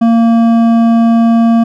sine tone with hard clipping, 230.1 Hz, A#3, 22 cents flat, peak -7 dBFS, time 0.01-1.64 s, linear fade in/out 10 ms, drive 9 dB, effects none

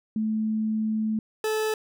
sine / 40% pulse tone pair in turn, 217.8 / 434.1 Hz, A3 / A4, -17 / -23 cents, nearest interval octave, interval 1194 cents, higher second, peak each -23 dBFS, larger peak neither, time 0.16-1.19 / 1.44-1.74 s, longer first, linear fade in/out 2 ms, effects none

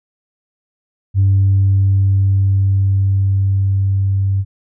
sine tone with level ramp, 97.5 Hz, G2, 9 cents flat, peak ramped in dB -7 to -12 dBFS, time 1.14-4.45 s, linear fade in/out 50 ms, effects tanh soft clip ceiling -6 dBFS

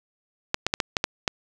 clicks, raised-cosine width 0.2 ms, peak -4 dBFS, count 7, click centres 0.544 / 0.666 / 0.739 / 0.802 / 0.968 / 1.041 / 1.278 s, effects none

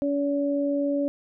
sine tone pair together, 283 / 569.6 Hz, C#4 / C#5, +36 / +47 cents, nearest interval octave, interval 1211 cents, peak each -24 / -26 dBFS, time 0.02-1.08 s, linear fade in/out 0 ms, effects none

